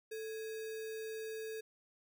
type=tone with sample-and-hold; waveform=sine; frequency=440.8 Hz; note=A4; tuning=3 cents sharp; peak=-40 dBFS; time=0.11-1.61 s; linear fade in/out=10 ms; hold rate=2100 Hz; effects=none